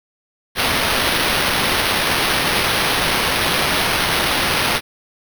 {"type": "noise with sample-and-hold", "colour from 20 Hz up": "white", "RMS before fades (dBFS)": -18, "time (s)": [0.55, 4.81], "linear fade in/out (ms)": 50, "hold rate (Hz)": 7350, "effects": []}